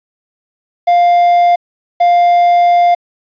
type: tone pair in turn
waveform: triangle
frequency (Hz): 700 / 700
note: F5 / F5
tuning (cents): +4 / +4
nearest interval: unison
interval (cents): 0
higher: neither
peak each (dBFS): -4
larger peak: neither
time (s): 0.87-1.56 / 2-2.95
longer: second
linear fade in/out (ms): 10
effects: resampled to 11025 Hz + 7-bit